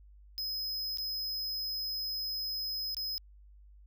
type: tone with dropouts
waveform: square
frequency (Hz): 5080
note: D#8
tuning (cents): +35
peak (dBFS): -34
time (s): 0.38-3.18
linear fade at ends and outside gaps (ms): 0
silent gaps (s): 0.973-0.984 / 2.946-2.968
effects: added 50 Hz sine -53 dBFS peak until 3.86 s